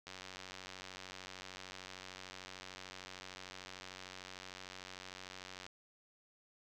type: click train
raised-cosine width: 0.2 ms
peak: -30 dBFS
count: 523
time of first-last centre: 0.07-5.665 s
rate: 93.3 Hz
effects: none